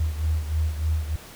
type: beating tone pair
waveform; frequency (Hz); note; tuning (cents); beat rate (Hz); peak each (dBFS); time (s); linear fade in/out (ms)
sine; 77.4 / 80.7; D#2 / E2; -9 / -36; 3.3; -23 / -28; 0-1.16; 5
effects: pink hiss -44 dBFS RMS until 1.35 s